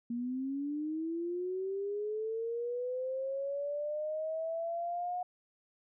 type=linear sweep; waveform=sine; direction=up; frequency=233.6 to 725 Hz; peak=-33 dBFS; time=0.1-5.23 s; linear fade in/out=5 ms; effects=none